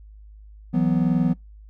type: chord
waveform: triangle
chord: E suspended second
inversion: none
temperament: just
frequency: 164.81 / 185.42 / 247.2 Hz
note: E3 / F#3 / B3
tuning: 0 / +4 / +2 cents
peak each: -20 dBFS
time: 0.73-1.34 s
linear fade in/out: 20 ms
effects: noise-tail reverb RT60 0.2 s tail -26 dB re dry + added 52 Hz sine -42 dBFS peak until 1.69 s